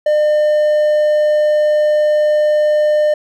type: tone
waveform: triangle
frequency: 603 Hz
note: D5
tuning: 46 cents sharp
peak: -8 dBFS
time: 0.06-3.14 s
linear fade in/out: 5 ms
effects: none